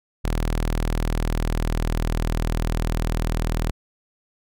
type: tone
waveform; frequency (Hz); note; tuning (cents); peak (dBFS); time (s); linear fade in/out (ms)
sawtooth; 40.07; E1; -48; -17; 0.24-3.71; 10
effects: none